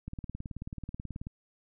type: click train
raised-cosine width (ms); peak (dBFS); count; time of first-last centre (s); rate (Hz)
5; -26; 23; 0.08-1.269; 18.5
effects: none